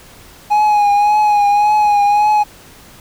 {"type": "tone with vibrato", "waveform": "triangle", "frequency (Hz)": 830.6, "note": "G#5", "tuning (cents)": 0, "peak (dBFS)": -7, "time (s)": [0.5, 2.44], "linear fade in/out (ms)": 20, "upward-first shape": "triangle", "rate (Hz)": 1.8, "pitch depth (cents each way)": 41, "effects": ["pink hiss -41 dBFS RMS until 3 s"]}